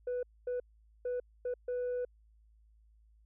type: tone bursts at uneven times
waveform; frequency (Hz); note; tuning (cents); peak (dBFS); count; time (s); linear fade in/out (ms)
sine; 493.9; B4; 0; -30; 5; 0.07-0.23 / 0.47-0.6 / 1.05-1.2 / 1.45-1.54 / 1.68-2.05; 5
effects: tanh soft clip ceiling -31 dBFS + added 54 Hz sine -61 dBFS peak until 3.25 s